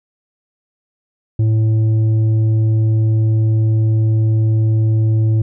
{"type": "tone with tanh clipping", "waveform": "sine", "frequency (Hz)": 110, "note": "A2", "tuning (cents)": 0, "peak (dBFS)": -12, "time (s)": [1.39, 5.42], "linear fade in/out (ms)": 5, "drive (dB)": 6, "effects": []}